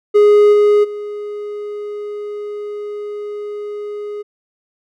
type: tone with level steps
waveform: triangle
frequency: 415.3 Hz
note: G#4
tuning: in tune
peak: -4 / -6 / -21 dBFS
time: 0.14-4.23 s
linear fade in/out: 20 ms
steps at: 0.52 / 0.83 s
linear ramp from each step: 20 ms
effects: none